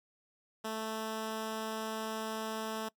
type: tone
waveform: 10% pulse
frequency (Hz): 220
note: A3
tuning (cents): 0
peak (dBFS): -27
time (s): 0.64-2.89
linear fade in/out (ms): 10
effects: noise-tail reverb RT60 0.1 s tail -23 dB re dry + MP3 96 kbps